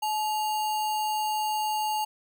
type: tone with sample-and-hold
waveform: sine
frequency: 857 Hz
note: A5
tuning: 46 cents flat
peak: -25 dBFS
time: 0.02-2.05 s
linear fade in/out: 10 ms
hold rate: 3675 Hz
effects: none